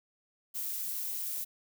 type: noise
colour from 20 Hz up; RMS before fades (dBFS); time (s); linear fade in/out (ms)
violet; -36; 0.54-1.45; 20
effects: none